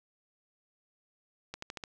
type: accelerating click train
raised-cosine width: 0.2 ms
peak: -22 dBFS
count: 5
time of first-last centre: 1.54-1.838 s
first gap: 84 ms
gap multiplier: 0.92
effects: none